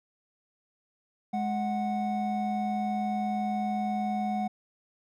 triangle tone pair together, 209.6 / 738 Hz, G#3 / F#5, +16 / -5 cents, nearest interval octave + minor seventh, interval 2179 cents, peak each -28 dBFS, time 1.33-4.48 s, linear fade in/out 10 ms, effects none

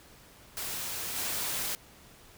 white noise with level steps, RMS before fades -36 / -33 dBFS, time 0.57-1.75 s, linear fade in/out 0 ms, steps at 1.16 s, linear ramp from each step 2 ms, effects pink hiss -55 dBFS RMS until 2.37 s

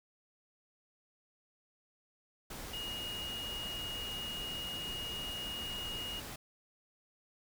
sine tone in noise, 2870 Hz, F7, 47 cents sharp, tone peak -39 dBFS, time 2.73-6.2 s, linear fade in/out 5 ms, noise pink, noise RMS -45 dBFS, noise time 2.5-6.36 s, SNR +3 dB, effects none

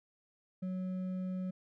triangle tone with hard clipping, 185 Hz, F#3, in tune, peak -36 dBFS, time 0.62-1.51 s, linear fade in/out 10 ms, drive 8 dB, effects none

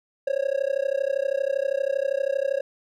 triangle tone with amplitude modulation, 548 Hz, C#5, 20 cents flat, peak -16 dBFS, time 0.27-2.61 s, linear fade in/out 5 ms, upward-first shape sine, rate 32.6 Hz, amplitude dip 100%, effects none

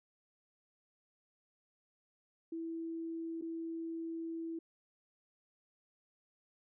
sine tone with dropouts, 329.1 Hz, E4, 3 cents flat, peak -38 dBFS, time 2.52-4.59 s, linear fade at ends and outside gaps 5 ms, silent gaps 3.413-3.421 s, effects none

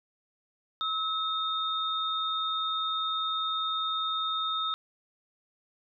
sine tone pair together, 1290 / 3665 Hz, E6 / A#7, -38 / -30 cents, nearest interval octave + tritone, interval 1808 cents, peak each -30 / -31 dBFS, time 0.81-4.74 s, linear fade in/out 0 ms, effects none

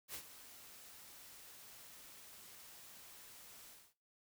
white noise with ADSR envelope, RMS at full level -45 dBFS, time 0.08-3.94 s, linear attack 65 ms, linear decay 74 ms, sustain -12 dB, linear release 250 ms, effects noise-tail reverb RT60 0.3 s tail -18 dB re dry

